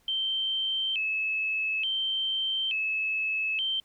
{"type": "tone with vibrato", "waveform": "sine", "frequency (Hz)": 2848, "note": "F7", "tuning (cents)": 33, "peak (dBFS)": -26, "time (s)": [0.08, 3.8], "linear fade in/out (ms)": 2, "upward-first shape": "square", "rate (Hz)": 0.57, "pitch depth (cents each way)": 160, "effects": ["pink hiss -66 dBFS RMS until 3.84 s"]}